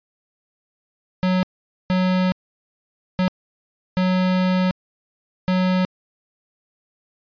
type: tone bursts at uneven times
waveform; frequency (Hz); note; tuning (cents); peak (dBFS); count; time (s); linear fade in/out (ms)
square; 184.4; F#3; -6; -17; 5; 1.23-1.43 / 1.9-2.32 / 3.19-3.28 / 3.97-4.71 / 5.48-5.85; 0
effects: resampled to 11025 Hz